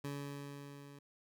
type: tone with level ramp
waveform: 20% pulse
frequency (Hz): 141.9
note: C#3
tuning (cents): +41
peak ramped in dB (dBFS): -34 to -48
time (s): 0.04-0.99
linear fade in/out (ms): 5
effects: none